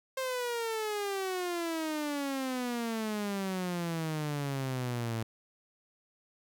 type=exponential sweep; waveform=sawtooth; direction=down; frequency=530 to 111 Hz; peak=-28 dBFS; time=0.17-5.23 s; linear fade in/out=5 ms; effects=none